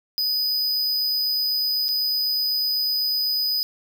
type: tone with dropouts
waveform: square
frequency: 4984 Hz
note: D#8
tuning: 2 cents sharp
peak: -21 dBFS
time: 0.18-3.63 s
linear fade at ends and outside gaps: 0 ms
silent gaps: 1.883-1.889 s
effects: none